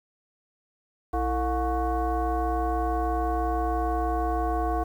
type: tone with frequency modulation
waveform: sine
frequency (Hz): 329.6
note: E4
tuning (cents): 0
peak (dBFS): -23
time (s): 1.13-4.84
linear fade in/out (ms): 10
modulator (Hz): 389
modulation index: 1.7
effects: 9-bit